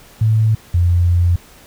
sine tone pair in turn, 110 / 87.31 Hz, A2 / F2, 0 / 0 cents, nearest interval major third, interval 400 cents, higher first, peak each -10 dBFS, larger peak neither, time 0.21-0.55 / 0.74-1.36 s, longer second, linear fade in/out 5 ms, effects pink hiss -44 dBFS RMS until 1.66 s

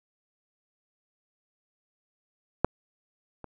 clicks, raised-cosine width 1 ms, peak -6 / -26 dBFS, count 2, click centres 2.646 / 3.443 s, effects none

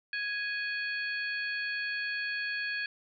harmonic tone with a mistuned harmonic, 830.6 Hz, G#5, in tune, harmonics 2 / 3 / 4 / 5, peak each -33 / -37 / -46 / -41 dBFS, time 0.13-2.86 s, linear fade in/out 2 ms, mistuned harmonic 5, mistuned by +96 cents, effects none

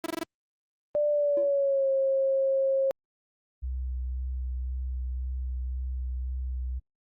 sawtooth tone bursts, 328.3 Hz, E4, 7 cents flat, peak -24 dBFS, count 5, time 0.04-0.233 s, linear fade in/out 2 ms, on 21 ms, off 22 ms
sine tone with pitch glide, 591 to 538.8 Hz, D5 to C#5, +11 to -49 cents, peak -22 dBFS, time 0.95-2.91 s, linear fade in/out 0 ms, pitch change -160 cents, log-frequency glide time 1.1-1.89 s
triangle tone with exponential decay, 341.3 Hz, F4, 40 cents flat, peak -29 dBFS, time 1.37-1.56 s, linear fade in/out 2 ms, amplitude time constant 40 ms
sine tone with vibrato, 63.4 Hz, B1, 46 cents sharp, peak -29 dBFS, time 3.62-6.8 s, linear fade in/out 20 ms, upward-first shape sine, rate 1.9 Hz, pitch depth 16 cents each way
effects Opus 32 kbps

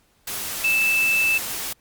sine tone in noise, 2637 Hz, E7, in tune, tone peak -17 dBFS, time 0.64-1.38 s, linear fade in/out 5 ms, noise white, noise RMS -29 dBFS, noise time 0.27-1.73 s, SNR +9 dB, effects pink hiss -62 dBFS RMS until 1.8 s + Opus 48 kbps

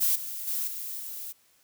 violet noise with level steps, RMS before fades -24 / -36 / -30 / -36 / -38 dBFS, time 0-1.33 s, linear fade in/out 20 ms, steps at 0.15 / 0.47 / 0.67 / 0.99 s, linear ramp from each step 10 ms, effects white hiss -64 dBFS RMS until 1.63 s

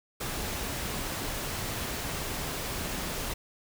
pink noise, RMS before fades -34 dBFS, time 0.2-3.34 s, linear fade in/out 10 ms, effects none

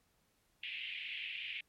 white band-pass noise, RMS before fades -43 dBFS, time 0.63-1.61 s, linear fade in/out 5 ms, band 2200 to 3000 Hz, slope 48 dB/octave, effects pink hiss -75 dBFS RMS until 1.68 s + MP3 64 kbps

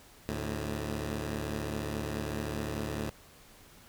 10% pulse tone pair together, 73.93 / 108.5 Hz, D2 / A2, +12 / -24 cents, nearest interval perfect fifth, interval 664 cents, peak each -27 / -29 dBFS, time 0.29-3.1 s, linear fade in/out 0 ms, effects pink hiss -56 dBFS RMS until 3.88 s

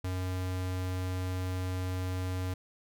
square tone, 92.1 Hz, F#2, 7 cents flat, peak -32 dBFS, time 0.04-2.54 s, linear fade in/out 5 ms, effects none

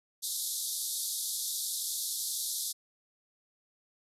white band-pass noise, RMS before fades -35 dBFS, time 0.22-2.73 s, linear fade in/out 20 ms, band 3500 to 13000 Hz, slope 96 dB/octave, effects none

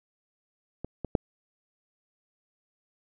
clicks, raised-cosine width 2 ms, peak -21 / -19 / -8 dBFS, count 3, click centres 0.846 / 1.047 / 1.152 s, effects none

